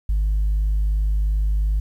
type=tone with ADSR envelope; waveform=sine; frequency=51.4 Hz; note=G#1; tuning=17 cents flat; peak=-13 dBFS; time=0.09-1.8 s; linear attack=5 ms; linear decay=8 ms; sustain=-2 dB; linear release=7 ms; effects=tanh soft clip ceiling -15 dBFS + 9-bit